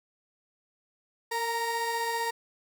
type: tone pair together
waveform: 30% pulse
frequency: 459.1 / 933.4 Hz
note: A#4 / A#5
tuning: -26 / +2 cents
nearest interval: octave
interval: 1228 cents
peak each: -31 / -27 dBFS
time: 1.31-2.31 s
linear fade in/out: 10 ms
effects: none